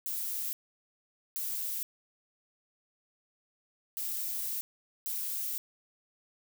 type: noise bursts at uneven times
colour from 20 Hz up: violet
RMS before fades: -35 dBFS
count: 4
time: 0.06-0.53 / 1.36-1.83 / 3.97-4.61 / 5.06-5.58 s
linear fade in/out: 0 ms
effects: none